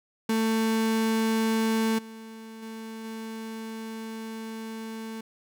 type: tone with level steps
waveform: 35% pulse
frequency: 222.8 Hz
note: A3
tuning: 22 cents sharp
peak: -21 / -39 / -35 / -33 dBFS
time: 0.29-5.21 s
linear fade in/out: 5 ms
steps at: 1.98 / 2.62 / 3.04 s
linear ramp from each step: 10 ms
effects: none